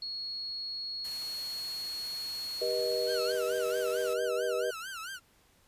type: tone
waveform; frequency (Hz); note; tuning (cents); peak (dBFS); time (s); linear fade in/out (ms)
sine; 4326; C#8; -43; -35; 0.02-3.32; 2
type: noise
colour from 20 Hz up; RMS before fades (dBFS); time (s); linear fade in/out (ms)
white; -46; 1.04-4.14; 10
type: chord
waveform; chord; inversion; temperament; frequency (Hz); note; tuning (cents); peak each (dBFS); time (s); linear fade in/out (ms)
sine; G augmented; none; equal with one note detuned; 392 / 483.7 / 622.3; G4 / B4 / D#5; 0 / -36 / 0; -35 / -31 / -34; 2.61-4.71; 10
type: tone with vibrato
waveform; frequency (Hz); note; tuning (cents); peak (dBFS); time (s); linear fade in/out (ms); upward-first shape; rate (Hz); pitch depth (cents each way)
sawtooth; 1433; F6; +44; -35; 3.06-5.2; 50; sine; 4.5; 180
effects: pink hiss -65 dBFS RMS until 5.67 s + resampled to 32000 Hz